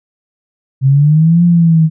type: linear two-way sweep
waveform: sine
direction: up then down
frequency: 130.81 to 174.61 to 156.9 Hz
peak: -5 dBFS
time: 0.81-1.9 s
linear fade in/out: 50 ms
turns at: 1.44 s
effects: none